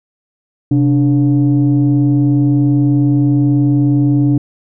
sine tone pair together, 130.31 / 291.6 Hz, C3 / D4, -7 / -12 cents, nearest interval octave + major second, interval 1395 cents, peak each -10 dBFS, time 0.71-4.38 s, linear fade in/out 5 ms, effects tanh soft clip ceiling -4 dBFS

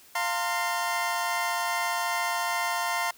25% pulse chord, F suspended fourth, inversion none, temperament equal with one note detuned, 698.5 / 912.1 / 1046.5 Hz, F5 / Bb5 / C6, 0 / -38 / 0 cents, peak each -27 dBFS, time 0.15-3.11 s, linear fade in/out 5 ms, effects white hiss -54 dBFS RMS until 3.17 s

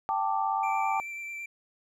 sine chord, G suspended second, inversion none, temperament just, 784 / 882 / 1176 Hz, G5 / A5 / D6, 0 / +4 / +2 cents, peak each -29 / -29 / -32 dBFS, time 0.09-1 s, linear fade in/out 0 ms
triangle tone with vibrato, 2345 Hz, D7, 3 cents flat, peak -34 dBFS, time 0.63-1.46 s, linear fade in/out 5 ms, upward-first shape sine, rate 9.2 Hz, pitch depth 13 cents each way
effects none

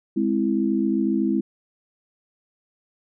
sine chord, Ab augmented, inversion none, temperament equal, 207.7 / 261.6 / 329.6 Hz, Ab3 / C4 / E4, 0 / 0 / 0 cents, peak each -23 / -24 / -23 dBFS, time 0.16-1.41 s, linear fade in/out 10 ms, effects none

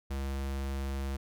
square tone, 68.1 Hz, C#2, 30 cents flat, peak -33 dBFS, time 0.1-1.17 s, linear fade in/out 10 ms, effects none

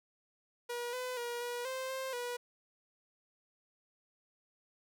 sawtooth tone with pitch steps, 480.6 / 504 / 477.9 / 483.3 / 522 / 527 / 486.2 Hz, B4 / B4 / A#4 / B4 / C5 / C5 / B4, -47 / +35 / +43 / -38 / -4 / +12 / -27 cents, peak -33 dBFS, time 0.69-2.37 s, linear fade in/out 10 ms, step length 240 ms, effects none

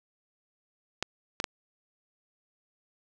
clicks, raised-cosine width 0.2 ms, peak -11 dBFS, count 3, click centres 1.026 / 1.401 / 1.442 s, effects none

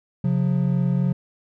triangle tone pair together, 135.81 / 179.3 Hz, C#3 / F3, -35 / +46 cents, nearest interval perfect fourth, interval 481 cents, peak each -19 dBFS, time 0.24-1.13 s, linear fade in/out 5 ms, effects none

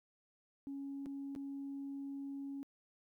sine tone with dropouts, 277.2 Hz, C#4, in tune, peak -40 dBFS, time 0.67-2.63 s, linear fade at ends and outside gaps 0 ms, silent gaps 1.059-1.065 / 1.351-1.361 s, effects tanh soft clip ceiling -37 dBFS + 13-bit

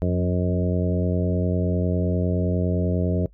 harmonic tone with a mistuned harmonic, 89.9 Hz, F#2, 49 cents flat, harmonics 1 / 2 / 3 / 4 / 5 / 6 / 7, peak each -23 / -24 / -30 / -31 / -30 / -33 / -32 dBFS, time 0.02-3.26 s, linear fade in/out 0 ms, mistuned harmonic 2, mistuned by -26 cents, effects noise-tail reverb RT60 0.1 s tail -21 dB re dry + added 51 Hz sine -48 dBFS peak until 3.33 s

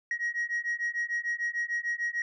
sine beating tone pair, 1890 / 1896.7 Hz, A#6 / A#6, +23 / +29 cents, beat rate 6.7 Hz, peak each -30 dBFS, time 0.11-2.22 s, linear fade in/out 2 ms, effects tanh soft clip ceiling -25 dBFS

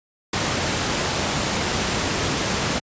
pink noise with ADSR envelope, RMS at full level -20 dBFS, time 0.33-2.8 s, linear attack 5 ms, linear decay 4 ms, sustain -2 dB, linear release 22 ms, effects high-pass 80 Hz 12 dB/octave + resampled to 16000 Hz

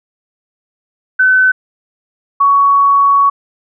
sine tone pair in turn, 1516 / 1120 Hz, F#6 / C#6, +42 / +18 cents, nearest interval perfect fourth, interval 524 cents, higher first, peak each -6 dBFS, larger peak neither, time 1.19-1.52 / 2.4-3.3 s, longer second, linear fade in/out 10 ms, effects none

